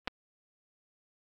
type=clicks; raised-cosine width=0.3 ms; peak=-17 dBFS; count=2; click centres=0.075 / 0.079 s; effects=AAC 64 kbps